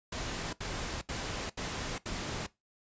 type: noise bursts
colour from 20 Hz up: pink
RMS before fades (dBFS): -37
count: 5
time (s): 0.12-2.466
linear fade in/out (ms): 5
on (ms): 410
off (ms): 74
effects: noise-tail reverb RT60 0.2 s tail -19 dB re dry + resampled to 16000 Hz